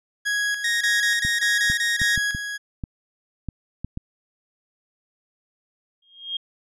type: tone with tremolo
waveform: 40% pulse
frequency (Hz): 1661.2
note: G#6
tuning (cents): 0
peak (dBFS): -20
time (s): 0.25-2.58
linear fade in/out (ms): 20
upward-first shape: square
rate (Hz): 1.7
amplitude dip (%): 55
type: tone bursts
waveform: sawtooth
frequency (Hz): 1864.7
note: A#6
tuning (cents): 0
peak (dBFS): -17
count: 8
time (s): 0.64-2.161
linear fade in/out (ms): 5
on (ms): 170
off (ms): 23
type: clicks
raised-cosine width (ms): 5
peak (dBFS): -17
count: 9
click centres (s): 1.25 / 1.7 / 2.017 / 2.177 / 2.349 / 2.838 / 3.487 / 3.846 / 3.974
type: tone with exponential growth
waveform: sine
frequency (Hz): 3239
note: G#7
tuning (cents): -44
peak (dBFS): -22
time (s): 6.02-6.37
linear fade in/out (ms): 5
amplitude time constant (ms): 74
effects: low-pass 10000 Hz 12 dB/octave